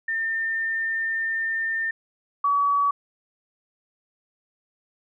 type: tone pair in turn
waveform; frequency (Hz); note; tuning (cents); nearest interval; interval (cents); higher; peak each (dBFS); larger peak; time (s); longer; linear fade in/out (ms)
sine; 1805 / 1137.1; A6 / C#6; +44 / +44; minor sixth; 800; first; -23 / -18; second; 0.08-1.91 / 2.44-2.91; first; 5
effects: none